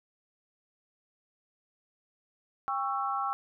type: chord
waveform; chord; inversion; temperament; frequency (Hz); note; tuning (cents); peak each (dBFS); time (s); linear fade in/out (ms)
sine; C# diminished; second; just; 798.3 / 1108.7 / 1330.5; G5 / C#6 / E6; +31 / 0 / +16; -33; 2.68-3.33; 0
effects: none